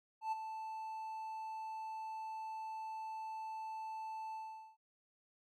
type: tone with ADSR envelope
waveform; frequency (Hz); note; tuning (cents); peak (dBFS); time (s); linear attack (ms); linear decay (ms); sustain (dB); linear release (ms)
triangle; 880; A5; 0; -31; 0.21-4.77; 110; 19; -9; 430
effects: none